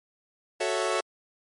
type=chord; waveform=sawtooth; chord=F# minor seventh; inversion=none; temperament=equal; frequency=370 / 440 / 554.4 / 659.3 Hz; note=F#4 / A4 / C#5 / E5; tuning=0 / 0 / 0 / 0 cents; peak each=-27 dBFS; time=0.6-1.01 s; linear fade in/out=10 ms; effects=low-pass 12000 Hz 12 dB/octave + MP3 48 kbps